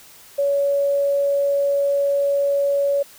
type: tone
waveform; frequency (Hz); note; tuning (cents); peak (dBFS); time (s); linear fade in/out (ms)
sine; 563; C#5; +27; -16; 0.38-3.03; 10
effects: white hiss -46 dBFS RMS until 3.18 s